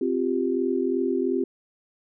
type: chord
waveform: sine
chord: C suspended fourth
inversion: none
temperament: equal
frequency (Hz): 261.6 / 349.2 / 392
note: C4 / F4 / G4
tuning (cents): 0 / 0 / 0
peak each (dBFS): -26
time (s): 0.01-1.44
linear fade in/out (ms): 5
effects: none